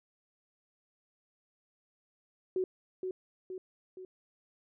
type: tone with echo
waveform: sine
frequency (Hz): 372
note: F#4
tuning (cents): +9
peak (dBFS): -28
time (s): 2.56-2.64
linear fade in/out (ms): 2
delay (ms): 470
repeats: 3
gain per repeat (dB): -5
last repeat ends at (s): 4.05
effects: none